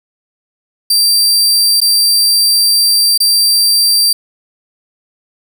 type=tone with dropouts; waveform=sawtooth; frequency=4699 Hz; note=D8; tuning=in tune; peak=-5 dBFS; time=0.9-4.13 s; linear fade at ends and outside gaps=5 ms; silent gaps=1.804-1.815 / 3.177-3.202 s; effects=none